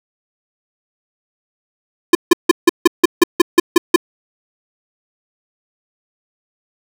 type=tone bursts; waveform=square; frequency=346 Hz; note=F4; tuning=16 cents flat; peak=-4 dBFS; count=11; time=2.13-3.961 s; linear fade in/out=5 ms; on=21 ms; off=160 ms; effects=none